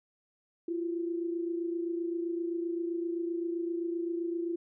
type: tone pair together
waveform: sine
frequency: 338.2 / 365.9 Hz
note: E4 / F#4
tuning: +44 / -19 cents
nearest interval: minor second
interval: 137 cents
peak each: -31 / -39 dBFS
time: 0.68-4.56 s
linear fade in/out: 5 ms
effects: none